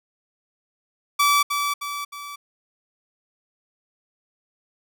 sawtooth tone with echo, 1154 Hz, D6, 31 cents flat, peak -12 dBFS, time 1.19-1.43 s, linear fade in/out 10 ms, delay 310 ms, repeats 3, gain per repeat -6 dB, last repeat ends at 2.36 s, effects none

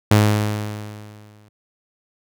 sawtooth tone with exponential decay, 105.4 Hz, G#2, 26 cents sharp, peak -6 dBFS, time 0.11-1.49 s, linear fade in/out 5 ms, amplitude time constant 300 ms, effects none

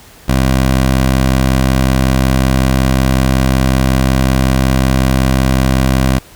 15% pulse tone, 65.41 Hz, C2, in tune, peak -3 dBFS, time 0.28-6.19 s, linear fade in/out 10 ms, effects pink hiss -40 dBFS RMS until 6.35 s

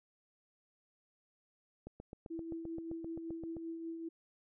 click train, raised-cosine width 2 ms, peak -33 dBFS, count 14, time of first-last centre 1.87-3.567 s, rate 7.66 Hz
sine tone with tremolo, 329.6 Hz, E4, in tune, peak -38 dBFS, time 2.3-4.09 s, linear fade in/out 10 ms, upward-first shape triangle, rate 5.2 Hz, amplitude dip 45%
effects none

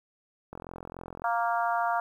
click train, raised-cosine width 1 ms, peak -26 dBFS, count 31, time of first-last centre 0.53-1.22 s, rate 43.5 Hz
harmonic tone, 233.1 Hz, A#3, in tune, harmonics 3 / 4 / 5 / 6 / 7, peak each -28 / -30 / -33 / -33 / -42 dBFS, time 1.24-2 s, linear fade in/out 2 ms
effects 10-bit

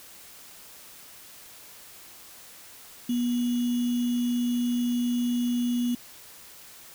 sine tone with sample-and-hold, 242.2 Hz, B3, 34 cents flat, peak -23 dBFS, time 3.09-5.95 s, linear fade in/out 5 ms, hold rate 3150 Hz, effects white hiss -48 dBFS RMS until 6.94 s

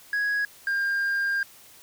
sine tone pair in turn, 1661.2 / 1602.7 Hz, G#6 / G6, 0 / +38 cents, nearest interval minor second, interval 62 cents, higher first, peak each -20 dBFS, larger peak neither, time 0.13-0.45 / 0.67-1.43 s, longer second, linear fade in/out 2 ms, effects tanh soft clip ceiling -22 dBFS + white hiss -51 dBFS RMS until 1.82 s

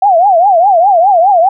sine tone with vibrato, 735 Hz, F#5, 12 cents flat, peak -4 dBFS, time 0.02-1.49 s, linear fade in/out 5 ms, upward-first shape triangle, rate 4.9 Hz, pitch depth 240 cents each way, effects none

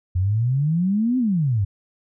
sine exponential two-way sweep, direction up then down, 87.31 to 261.6 to 92.5 Hz, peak -17 dBFS, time 0.15-1.65 s, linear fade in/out 10 ms, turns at 1.18 s, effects none

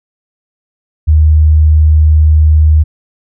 sine tone, 77.2 Hz, D#2, 13 cents flat, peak -3 dBFS, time 1.07-2.84 s, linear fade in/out 20 ms, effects none

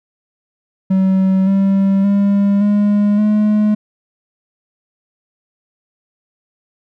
triangle tone with pitch steps, 190 / 195.12 / 200.4 / 205.8 / 211.3 Hz, F#3 / G3 / G3 / G#3 / G#3, +46 / -8 / +38 / -16 / +30 cents, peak -8 dBFS, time 0.9-3.75 s, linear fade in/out 10 ms, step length 570 ms, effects none

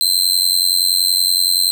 sawtooth tone with amplitude modulation, 4108 Hz, C8, 33 cents flat, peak -6 dBFS, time 0.01-1.71 s, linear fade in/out 0 ms, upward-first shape sine, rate 90.6 Hz, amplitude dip 90%, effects none

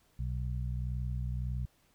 harmonic tone, 61.74 Hz, B1, in tune, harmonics 1 / 2 / 3, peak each -34 / -36 / -46 dBFS, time 0.19-1.66 s, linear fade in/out 5 ms, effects pink hiss -69 dBFS RMS until 1.94 s

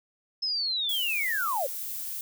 sine linear sweep, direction down, 5240 to 494.6 Hz, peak -26 dBFS, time 0.42-1.67 s, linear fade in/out 10 ms
violet noise, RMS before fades -35 dBFS, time 0.89-2.21 s, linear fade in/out 2 ms
effects none

